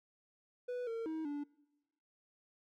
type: tone with pitch steps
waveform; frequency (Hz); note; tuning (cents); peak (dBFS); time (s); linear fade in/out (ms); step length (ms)
triangle; 493.7 / 456.2 / 317.9 / 289.8; B4 / A#4 / D#4 / D4; -1 / -37 / +37 / -23; -35; 0.68-1.44; 10; 190
effects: noise-tail reverb RT60 1.0 s tail -23 dB re dry